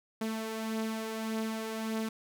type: beating tone pair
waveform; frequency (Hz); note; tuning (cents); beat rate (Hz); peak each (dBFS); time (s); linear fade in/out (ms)
sawtooth; 220 / 221.7; A3 / A3; 0 / +13; 1.7; -36 / -30; 0.21-2.09; 5
effects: none